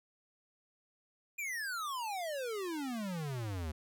square exponential sweep, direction down, 2456 to 73.7 Hz, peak -37 dBFS, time 1.38-3.72 s, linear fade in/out 10 ms, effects none

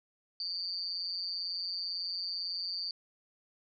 sine tone with amplitude modulation, 4600 Hz, D8, 37 cents flat, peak -30 dBFS, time 0.4-2.91 s, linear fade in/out 2 ms, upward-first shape sine, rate 178 Hz, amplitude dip 90%, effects none

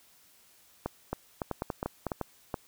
clicks, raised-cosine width 1 ms, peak -17 dBFS, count 12, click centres 0.86 / 1.13 / 1.418 / 1.513 / 1.621 / 1.702 / 1.829 / 1.86 / 2.067 / 2.118 / 2.213 / 2.542 s, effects white hiss -61 dBFS RMS until 2.67 s

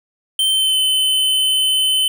square tone with pitch glide, 3109 to 3047 Hz, G7 to G7, -15 to -50 cents, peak -14 dBFS, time 0.39-2.08 s, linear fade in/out 2 ms, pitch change -35 cents, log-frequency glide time 0.51-0.77 s, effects none

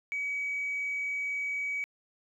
sine tone, 2271 Hz, C#7, 41 cents sharp, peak -29 dBFS, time 0.12-1.84 s, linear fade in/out 0 ms, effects tanh soft clip ceiling -26 dBFS + 11-bit

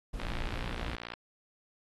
brown noise, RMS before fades -37 dBFS, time 0.13-0.96 s, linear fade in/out 10 ms
click train, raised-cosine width 0.3 ms, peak -23 dBFS, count 56, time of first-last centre 0.2-1.137 s, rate 58.7 Hz
effects AAC 32 kbps

